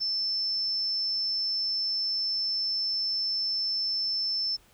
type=tone; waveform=sine; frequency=5300 Hz; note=E8; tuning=9 cents sharp; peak=-26 dBFS; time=0-4.57 s; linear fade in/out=20 ms; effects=pink hiss -60 dBFS RMS until 4.73 s